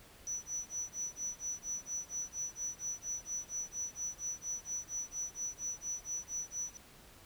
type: tone with tremolo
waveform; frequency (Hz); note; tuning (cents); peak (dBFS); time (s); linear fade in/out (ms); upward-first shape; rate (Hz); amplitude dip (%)
sine; 5930; F#8; +3; -33; 0.27-6.77; 0; sine; 4.3; 100
effects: tanh soft clip ceiling -32 dBFS + pink hiss -58 dBFS RMS until 7.25 s